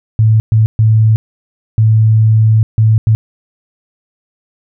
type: tone bursts at uneven times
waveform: sine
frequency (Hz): 110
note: A2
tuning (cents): 0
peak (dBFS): -5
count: 6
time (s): 0.19-0.4 / 0.52-0.66 / 0.79-1.16 / 1.78-2.63 / 2.78-2.98 / 3.07-3.15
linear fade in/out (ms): 0
effects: none